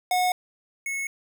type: tone pair in turn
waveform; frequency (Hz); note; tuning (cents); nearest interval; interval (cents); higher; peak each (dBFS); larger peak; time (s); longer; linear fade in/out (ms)
square; 729 / 2192; F#5 / C#7; -26 / -20; octave + perfect fifth; 1906; second; -21 / -28; first; 0.11-0.32 / 0.86-1.07; neither; 2
effects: none